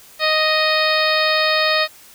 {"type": "harmonic tone with a mistuned harmonic", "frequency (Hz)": 622.3, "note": "D#5", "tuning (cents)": 0, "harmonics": [1, 2, 3, 4, 5, 6, 7, 8], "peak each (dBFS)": [-20, -22, -21, -23, -30, -23, -23, -28], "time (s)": [0.19, 1.88], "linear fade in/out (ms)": 50, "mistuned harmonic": 8, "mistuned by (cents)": 15, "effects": ["white hiss -45 dBFS RMS until 2.14 s"]}